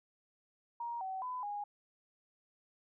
sine tone with pitch steps, 942 / 760 / 1004 / 822 Hz, A#5 / F#5 / B5 / G#5, +18 / +46 / +28 / -18 cents, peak -37 dBFS, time 0.8-1.64 s, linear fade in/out 5 ms, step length 210 ms, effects none

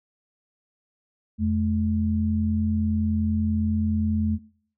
sine tone pair together, 85.5 / 215.4 Hz, F2 / A3, -36 / -37 cents, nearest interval octave + major third, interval 1599 cents, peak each -24 / -22 dBFS, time 1.38-4.39 s, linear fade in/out 50 ms, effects noise-tail reverb RT60 0.6 s tail -23 dB re dry

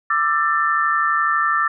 sine tone cluster, 1181 / 1333 / 1779 Hz, D6 / E6 / A6, +9 / +19 / +19 cents, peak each -20 dBFS, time 0.1-1.68 s, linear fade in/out 5 ms, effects none

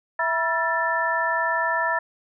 sine tone cluster, 659 / 968 / 1342 / 1764 Hz, E5 / B5 / E6 / A6, -1 / -35 / +31 / +4 cents, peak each -28 / -25 / -29 / -24 dBFS, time 0.19-1.99 s, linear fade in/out 5 ms, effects none

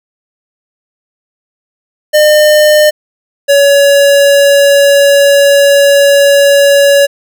square tone pair in turn, 605 / 563.5 Hz, D#5 / C#5, -49 / +28 cents, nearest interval minor second, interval 123 cents, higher first, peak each -4 dBFS, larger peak neither, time 2.13-2.91 / 3.48-7.07 s, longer second, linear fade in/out 20 ms, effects none

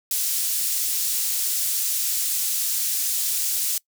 pink high-pass noise, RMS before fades -24 dBFS, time 0.11-3.78 s, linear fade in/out 2 ms, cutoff 6800 Hz, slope 12 dB/octave, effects noise-tail reverb RT60 0.1 s tail -23 dB re dry

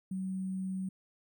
sine tone with sample-and-hold, 188.4 Hz, F#3, 32 cents sharp, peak -33 dBFS, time 0.11-0.89 s, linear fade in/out 5 ms, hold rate 8820 Hz, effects none

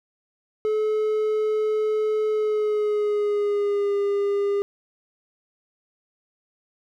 triangle tone with pitch glide, 430 to 403.5 Hz, A4 to G#4, -40 to -50 cents, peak -18 dBFS, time 0.65-4.62 s, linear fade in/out 0 ms, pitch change -110 cents, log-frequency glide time 2.29-3.95 s, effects none

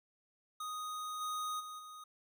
square tone with level steps, 1244.5 Hz, D#6, in tune, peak -40 / -37 / -45 / -49 dBFS, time 0.6-2.04 s, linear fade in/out 5 ms, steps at 1.2 / 1.59 / 1.78 s, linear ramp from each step 20 ms, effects none

